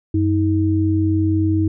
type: tone pair together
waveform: sine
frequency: 94.57 / 318.1 Hz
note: F#2 / D#4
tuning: +38 / +38 cents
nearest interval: octave + major sixth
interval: 2100 cents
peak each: -17 dBFS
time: 0.14-1.68 s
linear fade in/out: 5 ms
effects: none